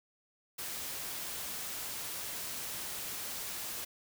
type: noise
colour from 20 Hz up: white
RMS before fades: -40 dBFS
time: 0.58-3.85 s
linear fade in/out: 10 ms
effects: none